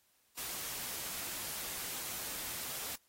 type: noise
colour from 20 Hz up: white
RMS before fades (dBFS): -41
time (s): 0.37-2.96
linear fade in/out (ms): 10
effects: white hiss -72 dBFS RMS until 3.08 s + AAC 48 kbps